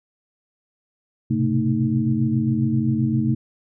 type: tone cluster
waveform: sine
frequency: 106 / 125.5 / 133 / 223.8 / 310 Hz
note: G#2 / B2 / C3 / A3 / D#4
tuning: +36 / +28 / +29 / +30 / -6 cents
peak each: -30 / -25 / -23 / -21 / -26 dBFS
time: 1.3-3.35 s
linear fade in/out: 10 ms
effects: none